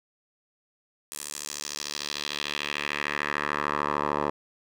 10% pulse tone with band-pass filter sweep, 73.42 Hz, D2, in tune, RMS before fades -31 dBFS, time 1.12-4.3 s, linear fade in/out 0 ms, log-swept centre 9400 to 800 Hz, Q 1.8, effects none

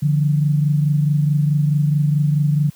sine tone pair together, 146.34 / 171 Hz, D3 / F3, -6 / -36 cents, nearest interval minor third, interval 270 cents, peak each -14 / -22 dBFS, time 0.02-2.7 s, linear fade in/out 10 ms, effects white hiss -50 dBFS RMS until 2.75 s + high-pass 60 Hz 12 dB/octave

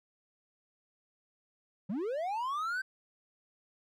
triangle linear sweep, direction up, 167.2 to 1568 Hz, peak -30 dBFS, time 1.89-2.82 s, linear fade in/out 10 ms, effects none

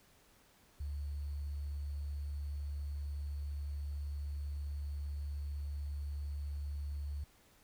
sine tone with sample-and-hold, 72.2 Hz, D2, 29 cents flat, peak -37 dBFS, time 0.8-7.24 s, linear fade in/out 5 ms, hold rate 4410 Hz, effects pink hiss -66 dBFS RMS until 7.63 s

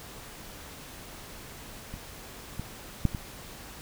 clicks, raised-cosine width 5 ms, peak -26 / -21 / -10 / -20 dBFS, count 4, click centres 1.94 / 2.596 / 3.053 / 3.148 s, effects pink hiss -45 dBFS RMS until 3.81 s

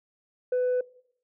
sine tone, 500 Hz, B4, 21 cents sharp, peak -20 dBFS, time 0.52-0.81 s, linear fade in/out 5 ms, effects noise-tail reverb RT60 0.7 s tail -22 dB re dry + tanh soft clip ceiling -21 dBFS

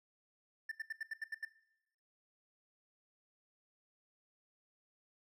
triangle tone bursts, 1781 Hz, A6, 21 cents sharp, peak -36 dBFS, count 8, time 0.69-1.451 s, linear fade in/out 5 ms, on 26 ms, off 79 ms, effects noise-tail reverb RT60 0.8 s tail -17 dB re dry

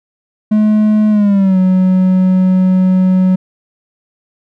triangle tone with pitch glide, 213.3 to 185.69 Hz, G#3 to F#3, +46 to +6 cents, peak -5 dBFS, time 0.51-3.36 s, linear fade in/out 10 ms, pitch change -240 cents, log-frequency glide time 1.1-1.58 s, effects none

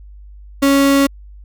35% pulse tone, 277.2 Hz, C#4, in tune, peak -8 dBFS, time 0.62-1.07 s, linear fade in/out 10 ms, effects added 50 Hz sine -35 dBFS peak until 1.44 s

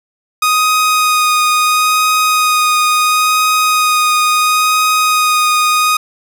sawtooth tone with vibrato, 1244.5 Hz, D#6, in tune, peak -6 dBFS, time 0.42-5.97 s, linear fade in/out 5 ms, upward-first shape sine, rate 0.73 Hz, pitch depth 12 cents each way, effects none

